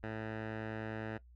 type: tone with low-pass filter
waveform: 10% pulse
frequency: 110 Hz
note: A2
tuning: in tune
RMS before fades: -41 dBFS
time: 0.03-1.18 s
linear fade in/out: 10 ms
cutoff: 1900 Hz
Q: 1.5
effects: noise-tail reverb RT60 0.1 s tail -18 dB re dry + added 60 Hz sine -56 dBFS peak until 1.35 s